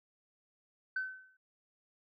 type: tone with exponential decay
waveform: sine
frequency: 1524 Hz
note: G6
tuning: 49 cents flat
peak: -29 dBFS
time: 0.96-1.37 s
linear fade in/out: 5 ms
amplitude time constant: 88 ms
effects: tanh soft clip ceiling -28 dBFS